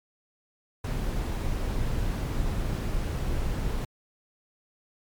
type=noise; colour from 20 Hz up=brown; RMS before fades=-28 dBFS; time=0.84-3.85 s; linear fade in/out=5 ms; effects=MP3 96 kbps